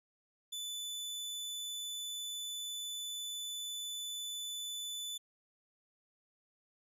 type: tone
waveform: sawtooth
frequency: 3494 Hz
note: A7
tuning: 13 cents flat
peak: -36 dBFS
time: 0.52-5.18 s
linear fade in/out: 10 ms
effects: resampled to 32000 Hz